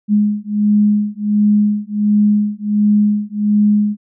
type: beating tone pair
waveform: sine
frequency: 207.7 / 209.1 Hz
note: G#3 / G#3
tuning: 0 / +12 cents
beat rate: 1.4 Hz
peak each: -14 dBFS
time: 0.08-3.97 s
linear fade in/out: 50 ms
effects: none